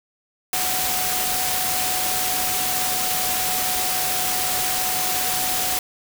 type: tone in noise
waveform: sine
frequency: 740 Hz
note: F#5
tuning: in tune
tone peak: -29 dBFS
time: 0.53-5.79 s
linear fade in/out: 2 ms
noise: white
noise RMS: -23 dBFS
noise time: 0.53-5.79 s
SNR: -9 dB
effects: none